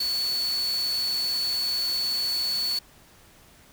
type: tone in noise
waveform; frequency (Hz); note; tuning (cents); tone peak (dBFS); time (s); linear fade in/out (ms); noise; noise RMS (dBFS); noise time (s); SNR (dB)
sine; 4435; C#8; 0; -24; 0-2.79; 5; white; -37; 0-2.79; +10
effects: pink hiss -54 dBFS RMS until 3.72 s